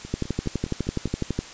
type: two click trains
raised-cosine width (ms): 3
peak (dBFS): -23 / -11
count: 6 / 16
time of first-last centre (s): 0.05-1.075 / 0.14-1.39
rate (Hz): 4.88 / 12
effects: white hiss -41 dBFS RMS until 1.53 s + resampled to 16000 Hz